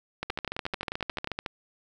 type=two click trains; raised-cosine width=0.3 ms; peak=-15 / -16 dBFS; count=18 / 12; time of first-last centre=0.23-1.462 / 0.3-1.273 s; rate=13.8 / 11.3 Hz; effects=9-bit